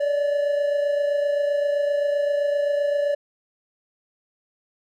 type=tone pair together; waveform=triangle; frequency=575.3 / 603 Hz; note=D5 / D5; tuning=-36 / +46 cents; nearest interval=minor second; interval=82 cents; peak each=-18 / -27 dBFS; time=0-3.15 s; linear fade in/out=10 ms; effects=none